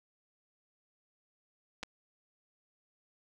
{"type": "clicks", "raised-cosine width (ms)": 0.2, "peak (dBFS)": -22, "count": 2, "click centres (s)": [1.83, 1.834], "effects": []}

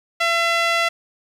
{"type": "tone with band-pass filter", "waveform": "sawtooth", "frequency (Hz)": 675, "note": "E5", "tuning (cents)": 41, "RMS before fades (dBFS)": -19, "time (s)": [0.2, 0.89], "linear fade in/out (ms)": 10, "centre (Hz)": 2300, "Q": 1.1, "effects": ["8-bit"]}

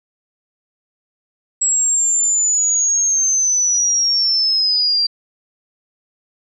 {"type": "linear sweep", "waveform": "sine", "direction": "down", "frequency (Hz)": [7730, 4699], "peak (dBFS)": -13, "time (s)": [1.61, 5.07], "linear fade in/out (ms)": 10, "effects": []}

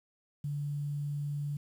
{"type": "tone with quantisation", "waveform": "sine", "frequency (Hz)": 145, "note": "D3", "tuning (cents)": -22, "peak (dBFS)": -32, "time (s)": [0.44, 1.57], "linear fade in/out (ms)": 5, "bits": 10, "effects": []}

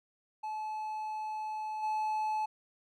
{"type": "tone with level steps", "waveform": "triangle", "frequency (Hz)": 862, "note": "A5", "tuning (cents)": -36, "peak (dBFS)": [-33, -28], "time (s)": [0.43, 2.46], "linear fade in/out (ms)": 10, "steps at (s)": 1.82, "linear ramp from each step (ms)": 20, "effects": []}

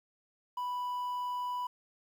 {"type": "tone with quantisation", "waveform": "triangle", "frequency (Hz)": 987.8, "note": "B5", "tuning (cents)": 0, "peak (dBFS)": -31, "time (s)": [0.57, 1.67], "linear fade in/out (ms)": 5, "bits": 10, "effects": []}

